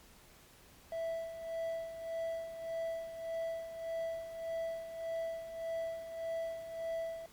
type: tone with tremolo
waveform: triangle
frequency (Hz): 659.3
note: E5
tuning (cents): 0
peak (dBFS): -32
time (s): 0.92-7.26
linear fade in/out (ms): 2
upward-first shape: sine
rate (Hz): 1.7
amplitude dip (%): 65
effects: pink hiss -60 dBFS RMS until 7.32 s + MP3 96 kbps